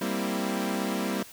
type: chord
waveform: sawtooth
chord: C dominant seventh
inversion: second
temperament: equal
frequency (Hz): 196 / 233.1 / 261.6 / 329.6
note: G3 / Bb3 / C4 / E4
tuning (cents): 0 / 0 / 0 / 0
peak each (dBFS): -27 / -29 / -30 / -31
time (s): 0.01-1.23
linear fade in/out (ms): 5
effects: white hiss -48 dBFS RMS until 1.32 s